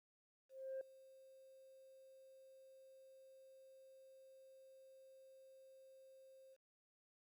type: tone with ADSR envelope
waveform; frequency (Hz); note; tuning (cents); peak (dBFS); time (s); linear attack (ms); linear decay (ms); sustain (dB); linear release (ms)
sine; 530; C5; +22; -40; 0.49-6.57; 320; 3; -21; 39
effects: tanh soft clip ceiling -41 dBFS + 13-bit